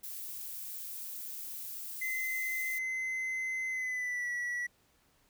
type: noise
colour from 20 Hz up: violet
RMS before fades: -42 dBFS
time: 0.03-2.79 s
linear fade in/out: 10 ms
type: tone with pitch glide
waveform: triangle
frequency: 2054 to 1942.1 Hz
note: C7 to B6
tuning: -33 to -30 cents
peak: -31 dBFS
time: 2.01-4.67 s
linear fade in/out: 10 ms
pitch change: -97 cents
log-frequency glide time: 3.7-4.31 s
effects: pink hiss -69 dBFS RMS until 5.29 s